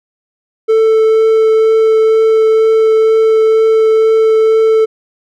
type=tone with vibrato; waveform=triangle; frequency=442 Hz; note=A4; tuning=8 cents sharp; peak=-4 dBFS; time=0.68-4.86 s; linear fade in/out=20 ms; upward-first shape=triangle; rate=2.1 Hz; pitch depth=8 cents each way; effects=none